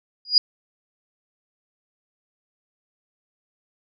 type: tone with exponential growth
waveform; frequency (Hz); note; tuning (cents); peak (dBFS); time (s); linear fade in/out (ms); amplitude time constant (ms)
sine; 4882; D#8; -34; -7; 0.25-0.38; 2; 27
effects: none